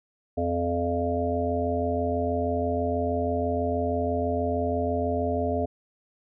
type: harmonic tone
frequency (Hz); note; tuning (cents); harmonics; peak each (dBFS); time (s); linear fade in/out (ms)
86.2; F2; -22; 1 / 3 / 5 / 7 / 8; -30 / -30 / -30 / -30 / -30; 0.37-5.66; 10
effects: none